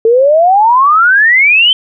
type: exponential sweep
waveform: sine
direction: up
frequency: 440.4 to 3136 Hz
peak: -4 dBFS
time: 0.05-1.73 s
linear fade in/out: 2 ms
effects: none